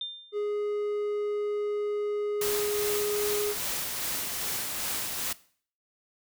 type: tone with exponential decay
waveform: sine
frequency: 3600 Hz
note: A7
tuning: 39 cents sharp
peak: -30 dBFS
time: 0.01-0.52 s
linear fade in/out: 2 ms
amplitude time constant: 110 ms
type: tone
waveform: triangle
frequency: 415.3 Hz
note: G#4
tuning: in tune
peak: -25 dBFS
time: 0.32-3.55 s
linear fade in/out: 50 ms
type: noise with tremolo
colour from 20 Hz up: white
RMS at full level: -31 dBFS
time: 2.41-5.33 s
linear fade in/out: 5 ms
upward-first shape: sine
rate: 2.5 Hz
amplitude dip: 30%
effects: noise-tail reverb RT60 0.5 s tail -19 dB re dry